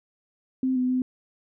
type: tone with pitch steps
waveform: sine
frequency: 259.9 / 252.6 / 254.9 Hz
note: C4 / B3 / C4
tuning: -11 / +39 / -45 cents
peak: -21 dBFS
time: 0.63-1.02 s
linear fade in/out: 2 ms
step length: 130 ms
effects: none